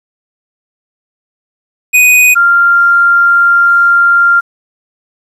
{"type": "tone pair in turn", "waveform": ["square", "sine"], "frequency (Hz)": [2489, 1391.3], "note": ["D#7", "F6"], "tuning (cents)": [0, -7], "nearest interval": "minor seventh", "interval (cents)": 1007, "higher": "first", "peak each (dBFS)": [-4, -4], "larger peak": "neither", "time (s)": [[1.93, 2.35], [2.35, 4.41]], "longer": "second", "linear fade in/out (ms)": 20, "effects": ["resampled to 32000 Hz", "7-bit"]}